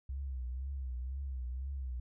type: tone with vibrato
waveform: sine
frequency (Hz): 65.1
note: C2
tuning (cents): -8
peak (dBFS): -36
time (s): 0.09-2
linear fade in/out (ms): 5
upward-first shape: triangle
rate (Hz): 2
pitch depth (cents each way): 120
effects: none